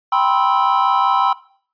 triangle chord, C major seventh, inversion second, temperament just, 784.9 / 981.1 / 1046.5 / 1308.1 Hz, G5 / B5 / C6 / E6, +2 / -12 / 0 / -14 cents, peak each -17 dBFS, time 0.12-1.33 s, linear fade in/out 5 ms, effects noise-tail reverb RT60 0.5 s tail -18 dB re dry + resampled to 11025 Hz

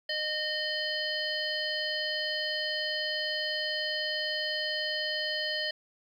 harmonic tone, 613 Hz, D#5, 26 cents flat, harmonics 1 / 3 / 5 / 7 / 8, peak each -37 / -34 / -35 / -36 / -39 dBFS, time 0.09-5.71 s, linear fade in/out 5 ms, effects 10-bit

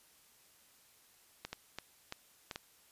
clicks, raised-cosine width 0.2 ms, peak -23 dBFS, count 6, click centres 1.45 / 1.53 / 1.786 / 2.124 / 2.512 / 2.559 s, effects white hiss -65 dBFS RMS until 2.91 s + resampled to 32000 Hz

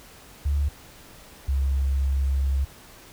sine tone pair in turn, 71.6 / 67.93 Hz, D2 / C#2, -43 / -34 cents, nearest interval minor second, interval 91 cents, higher first, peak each -20 dBFS, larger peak neither, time 0.45-0.69 / 1.48-2.65 s, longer second, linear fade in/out 10 ms, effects pink hiss -48 dBFS RMS until 3.12 s

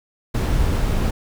brown noise, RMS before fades -19 dBFS, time 0.34-1.11 s, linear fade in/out 10 ms, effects none

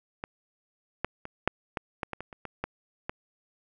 clicks, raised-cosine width 0.5 ms, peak -19 / -12 / -23 / -7 / -15 / -15 / -19 / -22 / -28 / -22 / -15 / -16 dBFS, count 12, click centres 0.239 / 1.046 / 1.254 / 1.476 / 1.772 / 2.032 / 2.133 / 2.206 / 2.328 / 2.453 / 2.64 / 3.095 s, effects none

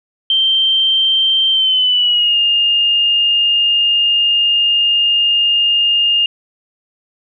sine tone with pitch glide, 3136 to 2826 Hz, G7 to F7, 0 to +20 cents, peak -10 dBFS, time 0.3-6.26 s, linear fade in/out 2 ms, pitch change -180 cents, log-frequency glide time 1.51-2.38 s, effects none

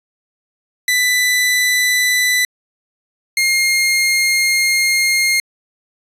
sawtooth tone pair in turn, 1991 / 2130 Hz, B6 / C7, +14 / +30 cents, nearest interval minor second, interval 116 cents, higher second, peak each -9 dBFS, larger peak neither, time 0.88-2.45 / 3.37-5.4 s, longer second, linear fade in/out 2 ms, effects resampled to 32000 Hz

